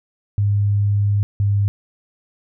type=tone pair in turn; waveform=sine; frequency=101.9 / 101.08 Hz; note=G#2 / G#2; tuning=-32 / -46 cents; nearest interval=unison; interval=14 cents; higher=first; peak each=-14 dBFS; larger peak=neither; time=0.38-1.23 / 1.4-1.68 s; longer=first; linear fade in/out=0 ms; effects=none